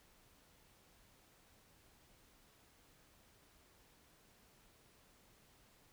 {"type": "silence", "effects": ["pink hiss -68 dBFS RMS until 5.92 s"]}